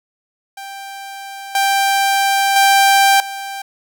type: tone with level steps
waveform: sawtooth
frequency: 787 Hz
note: G5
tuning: 7 cents sharp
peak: -25 / -9 / -5 / -21 dBFS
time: 0.57-3.62 s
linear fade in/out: 5 ms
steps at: 1.55 / 2.56 / 3.2 s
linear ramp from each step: 2 ms
effects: none

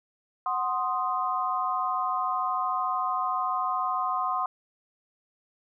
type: chord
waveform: sine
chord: C diminished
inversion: second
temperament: equal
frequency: 740 / 1046.5 / 1244.5 Hz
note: Gb5 / C6 / Eb6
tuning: 0 / 0 / 0 cents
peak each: -31 / -28 / -30 dBFS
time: 0.46-4.46 s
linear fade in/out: 2 ms
effects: none

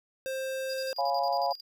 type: tone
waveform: square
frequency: 528 Hz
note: C5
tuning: 16 cents sharp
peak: -32 dBFS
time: 0.26-0.93 s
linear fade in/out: 0 ms
type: tone with tremolo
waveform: triangle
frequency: 4836 Hz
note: D8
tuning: 50 cents sharp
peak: -35 dBFS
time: 0.69-1.61 s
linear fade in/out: 10 ms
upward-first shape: square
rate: 11 Hz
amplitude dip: 80%
type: chord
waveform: sine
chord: C# dominant seventh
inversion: none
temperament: equal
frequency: 554.4 / 698.5 / 830.6 / 987.8 Hz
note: C#5 / E#5 / G#5 / B5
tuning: 0 / 0 / 0 / 0 cents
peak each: -32 / -29 / -30 / -34 dBFS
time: 0.98-1.53 s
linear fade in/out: 10 ms
effects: none

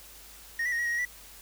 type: tone with pitch steps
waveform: triangle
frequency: 1860 / 1962 / 1864 / 1912 / 1881 / 1892 / 1961 Hz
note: A#6 / B6 / A#6 / A#6 / A#6 / A#6 / B6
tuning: -4 / -12 / -1 / +43 / +15 / +25 / -13 cents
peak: -25 dBFS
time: 0.59-1.052 s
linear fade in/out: 5 ms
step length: 66 ms
effects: added 50 Hz sine -56 dBFS peak until 1.41 s + white hiss -50 dBFS RMS until 1.41 s

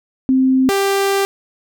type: tone pair in turn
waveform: sine / sawtooth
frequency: 261.6 / 394.2 Hz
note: C4 / G4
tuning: 0 / +10 cents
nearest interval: perfect fifth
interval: 710 cents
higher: second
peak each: -10 dBFS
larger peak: neither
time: 0.29-0.69 / 0.69-1.25 s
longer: second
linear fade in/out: 0 ms
effects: none

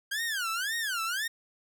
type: tone with vibrato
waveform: sawtooth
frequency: 1568 Hz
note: G6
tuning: in tune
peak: -26 dBFS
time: 0.11-1.28 s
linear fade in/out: 10 ms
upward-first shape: sine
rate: 1.9 Hz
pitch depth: 300 cents each way
effects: none

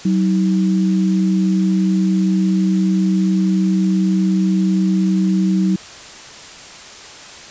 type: tone pair together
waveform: sine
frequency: 188.79 / 318.8 Hz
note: F#3 / D#4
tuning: +35 / +42 cents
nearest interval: major sixth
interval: 907 cents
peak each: -13 / -21 dBFS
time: 0.05-5.76 s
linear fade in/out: 5 ms
effects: white hiss -36 dBFS RMS until 7.5 s + resampled to 16000 Hz

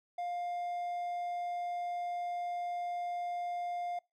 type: tone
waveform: triangle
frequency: 704 Hz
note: F5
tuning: 14 cents sharp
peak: -32 dBFS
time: 0.18-3.99 s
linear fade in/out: 5 ms
effects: noise-tail reverb RT60 0.2 s tail -24 dB re dry + MP3 96 kbps

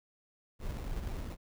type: noise with sample-and-hold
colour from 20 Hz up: brown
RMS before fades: -38 dBFS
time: 0.59-1.37 s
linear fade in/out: 50 ms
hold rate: 1575 Hz
effects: none

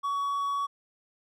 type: tone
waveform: triangle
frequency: 1126 Hz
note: C#6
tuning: 27 cents sharp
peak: -25 dBFS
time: 0.03-0.67 s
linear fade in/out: 20 ms
effects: none

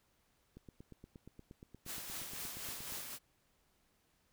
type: click train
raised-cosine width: 3 ms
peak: -39 dBFS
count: 21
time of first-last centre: 0.57-2.923 s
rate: 8.5 Hz
type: noise with tremolo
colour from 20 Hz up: white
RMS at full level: -43 dBFS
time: 1.85-3.19 s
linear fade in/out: 50 ms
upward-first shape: sine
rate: 3.9 Hz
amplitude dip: 40%
effects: pink hiss -75 dBFS RMS until 4.32 s

